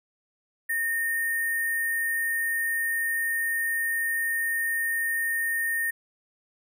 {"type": "tone with sample-and-hold", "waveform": "sine", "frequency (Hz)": 1838, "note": "A#6", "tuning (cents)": -25, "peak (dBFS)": -24, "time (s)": [0.69, 5.91], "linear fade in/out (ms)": 10, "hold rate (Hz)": 11025, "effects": []}